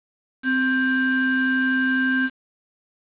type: ring-modulated tone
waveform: triangle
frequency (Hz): 659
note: E5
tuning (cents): -1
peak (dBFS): -13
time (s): 0.43-2.3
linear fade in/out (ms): 50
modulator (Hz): 919
effects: resampled to 8000 Hz + 7-bit